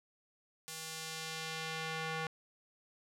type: tone with band-pass filter sweep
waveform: square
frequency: 160 Hz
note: D#3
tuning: 49 cents sharp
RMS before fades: -41 dBFS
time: 0.68-2.27 s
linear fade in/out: 0 ms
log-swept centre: 8400 to 1700 Hz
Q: 0.72
effects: none